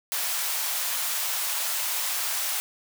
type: high-pass noise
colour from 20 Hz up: white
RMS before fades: -28 dBFS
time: 0.12-2.6 s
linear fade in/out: 0 ms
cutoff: 640 Hz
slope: 24 dB/octave
effects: none